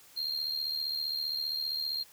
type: tone with amplitude modulation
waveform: triangle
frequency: 4207 Hz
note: C8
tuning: 9 cents sharp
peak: -27 dBFS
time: 0.16-2.04 s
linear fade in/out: 20 ms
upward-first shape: sine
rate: 75.2 Hz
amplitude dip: 65%
effects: white hiss -57 dBFS RMS until 2.12 s